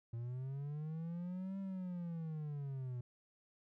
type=linear two-way sweep; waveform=triangle; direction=up then down; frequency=114.3 to 196 to 120.7 Hz; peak=-38 dBFS; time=0.13-3.01 s; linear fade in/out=5 ms; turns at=1.59 s; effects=none